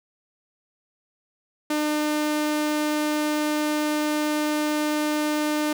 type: tone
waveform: sawtooth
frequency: 301.5 Hz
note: D4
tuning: 46 cents sharp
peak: -18 dBFS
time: 1.7-5.73 s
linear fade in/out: 5 ms
effects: none